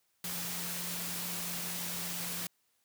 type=tone in noise; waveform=sine; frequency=174.61 Hz; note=F3; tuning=in tune; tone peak=-45 dBFS; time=0.24-2.47 s; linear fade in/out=2 ms; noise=white; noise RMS=-38 dBFS; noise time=0.24-2.47 s; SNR=-10 dB; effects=white hiss -75 dBFS RMS until 2.84 s + high-pass 60 Hz 12 dB/octave